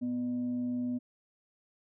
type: tone with frequency modulation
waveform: sine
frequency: 246.9 Hz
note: B3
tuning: in tune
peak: -30 dBFS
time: 0.01-0.99 s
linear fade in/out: 20 ms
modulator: 360 Hz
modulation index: 0.22
effects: none